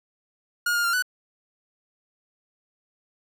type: tone with pitch steps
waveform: 45% pulse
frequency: 1431 / 1414 / 1388 / 1489 Hz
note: F6 / F6 / F6 / F#6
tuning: +42 / +21 / -11 / +11 cents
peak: -21 dBFS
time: 0.66-1.024 s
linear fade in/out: 5 ms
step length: 91 ms
effects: none